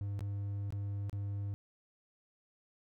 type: tone with dropouts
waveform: triangle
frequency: 100.6 Hz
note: G2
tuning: 45 cents sharp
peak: -33 dBFS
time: 0.01-1.54 s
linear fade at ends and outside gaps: 0 ms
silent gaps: 0.192-0.207 / 0.705-0.724 / 1.096-1.129 s
effects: none